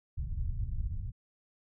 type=low-pass noise; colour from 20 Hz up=pink; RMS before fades=-34 dBFS; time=0.17-1.12 s; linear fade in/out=20 ms; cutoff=110 Hz; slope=24 dB/octave; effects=none